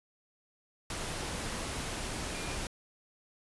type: tone in noise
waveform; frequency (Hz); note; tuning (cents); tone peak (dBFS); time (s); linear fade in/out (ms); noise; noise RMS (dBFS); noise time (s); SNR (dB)
sine; 2408; D7; +43; -46; 2.34-2.55; 2; pink; -37; 0.9-2.67; -12
effects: resampled to 24000 Hz